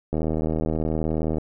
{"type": "click train", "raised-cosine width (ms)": 2, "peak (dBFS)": -12, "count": 100, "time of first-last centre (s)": [0.13, 1.383], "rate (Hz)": 79, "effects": []}